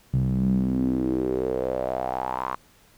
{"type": "tone with band-pass filter sweep", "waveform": "sawtooth", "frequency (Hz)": 64, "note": "C2", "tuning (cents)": -38, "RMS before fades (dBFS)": -25, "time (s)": [0.13, 2.56], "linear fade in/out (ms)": 10, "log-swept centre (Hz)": [140, 1100], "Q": 5.5, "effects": ["pink hiss -57 dBFS RMS until 2.97 s"]}